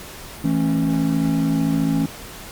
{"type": "chord", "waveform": "triangle", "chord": "A major", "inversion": "second", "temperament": "equal with one note detuned", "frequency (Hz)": [164.81, 220, 273.7], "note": ["E3", "A3", "C#4"], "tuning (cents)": [0, 0, -22], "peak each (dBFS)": [-19, -22, -18], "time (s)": [0.44, 2.06], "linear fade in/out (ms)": 5, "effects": ["pink hiss -37 dBFS RMS until 2.51 s", "Opus 48 kbps"]}